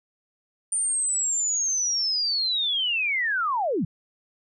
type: linear sweep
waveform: sine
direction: down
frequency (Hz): 9120 to 129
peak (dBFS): -22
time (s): 0.72-3.85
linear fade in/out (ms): 5
effects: none